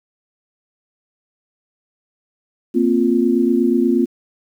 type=chord; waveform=sine; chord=Bb suspended second; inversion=none; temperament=equal; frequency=233.1 / 261.6 / 349.2 Hz; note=Bb3 / C4 / F4; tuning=0 / 0 / 0 cents; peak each=-17 dBFS; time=2.74-4.06 s; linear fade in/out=20 ms; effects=8-bit